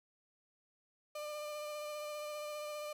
35% pulse tone with vibrato, 598 Hz, D5, 31 cents sharp, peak -39 dBFS, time 1.15-2.93 s, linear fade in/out 5 ms, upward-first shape sine, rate 15 Hz, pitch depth 15 cents each way, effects none

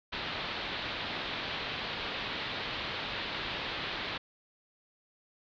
white low-pass noise, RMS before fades -37 dBFS, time 0.12-4.18 s, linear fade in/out 10 ms, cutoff 4100 Hz, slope 48 dB/octave, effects none

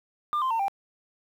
sine tone with pitch steps, 1198 / 1042.9 / 907.9 / 790.4 Hz, D6 / C6 / A#5 / G5, +34 / -6 / -46 / +14 cents, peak -21 dBFS, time 0.33-0.682 s, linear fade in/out 0 ms, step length 88 ms, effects tanh soft clip ceiling -22 dBFS + 9-bit

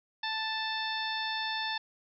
harmonic tone with a mistuned harmonic, 880 Hz, A5, in tune, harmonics 1 / 2 / 3 / 4 / 5 / 6, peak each -36 / -36 / -42 / -37 / -41 / -44 dBFS, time 0.23-1.78 s, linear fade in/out 5 ms, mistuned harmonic 4, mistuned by +27 cents, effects none

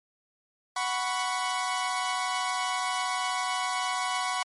sawtooth chord, F# suspended fourth, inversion none, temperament equal with one note detuned, 740 / 987.8 / 1113.9 Hz, F#5 / B5 / C#6, 0 / 0 / +8 cents, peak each -28 dBFS, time 0.76-4.43 s, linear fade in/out 5 ms, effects MP3 48 kbps

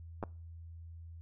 clicks, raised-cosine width 1 ms, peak -23 dBFS, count 2, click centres 0.228 / 0.237 s, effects noise-tail reverb RT60 0.4 s tail -24 dB re dry + added 83 Hz sine -46 dBFS peak until 1.21 s

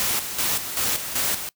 white noise with tremolo, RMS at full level -23 dBFS, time 0-1.49 s, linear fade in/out 0 ms, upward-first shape square, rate 2.6 Hz, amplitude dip 60%, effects noise-tail reverb RT60 0.1 s tail -22 dB re dry

